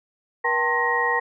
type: tone cluster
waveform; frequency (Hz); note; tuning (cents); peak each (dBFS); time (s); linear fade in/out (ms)
sine; 479.2 / 780 / 901 / 1061 / 1886; A#4 / G5 / A5 / C6 / A#6; +48 / -9 / +41 / +24 / +20; -27 / -30 / -26 / -27 / -22; 0.44-1.2; 10
effects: none